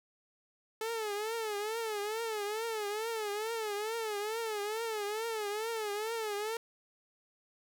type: tone with vibrato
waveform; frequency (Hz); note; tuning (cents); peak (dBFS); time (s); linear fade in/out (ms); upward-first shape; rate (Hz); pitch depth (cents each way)
sawtooth; 433.1; A4; -27; -30; 0.81-6.57; 2; triangle; 2.3; 130
effects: none